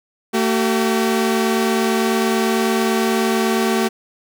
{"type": "tone pair together", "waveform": "sawtooth", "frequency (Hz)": [225.5, 382], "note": ["A3", "G4"], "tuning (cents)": [43, -45], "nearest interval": "major sixth", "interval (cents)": 912, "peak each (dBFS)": [-14, -15], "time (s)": [0.33, 3.89], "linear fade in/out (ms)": 20, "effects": []}